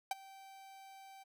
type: tone with ADSR envelope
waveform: 45% pulse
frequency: 777 Hz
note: G5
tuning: 16 cents flat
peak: -31 dBFS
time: 0.11-1.24 s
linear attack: 3 ms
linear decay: 22 ms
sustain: -22 dB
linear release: 18 ms
effects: none